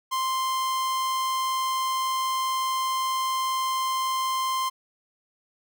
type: tone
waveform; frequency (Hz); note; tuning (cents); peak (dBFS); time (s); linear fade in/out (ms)
45% pulse; 1046.5; C6; 0; -24; 0.11-4.7; 20
effects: none